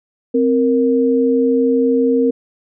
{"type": "tone pair together", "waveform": "sine", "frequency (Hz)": [261.6, 466.2], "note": ["C4", "A#4"], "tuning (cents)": [0, 0], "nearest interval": "minor seventh", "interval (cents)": 1000, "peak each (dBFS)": -14, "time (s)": [0.34, 2.31], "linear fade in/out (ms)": 10, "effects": []}